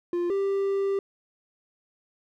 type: tone pair in turn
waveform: triangle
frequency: 349.2 / 393.8 Hz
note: F4 / G4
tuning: 0 / +8 cents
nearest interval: major second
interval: 208 cents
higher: second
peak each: -22 / -21 dBFS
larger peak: second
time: 0.13-0.3 / 0.3-0.99 s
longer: second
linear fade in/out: 2 ms
effects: none